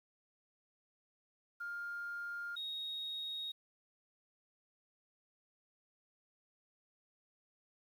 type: tone pair in turn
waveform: sine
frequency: 1406 / 3754 Hz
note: F6 / A#7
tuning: +11 / +11 cents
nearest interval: octave + perfect fourth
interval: 1700 cents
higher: second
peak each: -39 / -38 dBFS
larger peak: second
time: 1.6-2.56 / 2.56-3.52 s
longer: neither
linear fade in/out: 10 ms
effects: tanh soft clip ceiling -35 dBFS + 11-bit